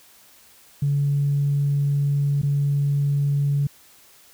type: tone with dropouts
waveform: sine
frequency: 142.3 Hz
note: C#3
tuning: 46 cents sharp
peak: -17 dBFS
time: 0.82-3.67 s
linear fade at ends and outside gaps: 5 ms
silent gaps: 2.417-2.431 s
effects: tanh soft clip ceiling -13 dBFS + white hiss -52 dBFS RMS until 4.33 s